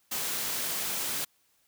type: high-pass noise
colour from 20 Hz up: white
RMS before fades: -32 dBFS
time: 0.11-1.25 s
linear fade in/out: 10 ms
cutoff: 100 Hz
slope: 12 dB/octave
effects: white hiss -69 dBFS RMS until 1.67 s